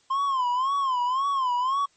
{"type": "tone with vibrato", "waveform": "triangle", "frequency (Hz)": 1046.5, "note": "C6", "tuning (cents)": 0, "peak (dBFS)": -20, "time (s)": [0.1, 1.86], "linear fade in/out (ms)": 10, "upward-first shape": "sine", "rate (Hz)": 1.9, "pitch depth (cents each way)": 130, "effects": ["white hiss -63 dBFS RMS until 1.96 s", "MP3 32 kbps"]}